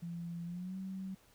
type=tone with pitch glide; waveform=sine; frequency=170.4 to 190.17 Hz; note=F3 to F#3; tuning=-42 to +48 cents; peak=-39 dBFS; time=0.02-1.15 s; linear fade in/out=10 ms; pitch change=+190 cents; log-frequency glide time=0.45-0.77 s; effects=pink hiss -66 dBFS RMS until 1.34 s